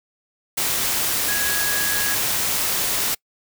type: tone in noise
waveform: sine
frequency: 1661.2 Hz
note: G#6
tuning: in tune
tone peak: -25 dBFS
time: 1.28-2.15 s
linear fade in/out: 10 ms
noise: white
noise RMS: -22 dBFS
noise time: 0.57-3.15 s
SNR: -6 dB
effects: noise-tail reverb RT60 0.1 s tail -26 dB re dry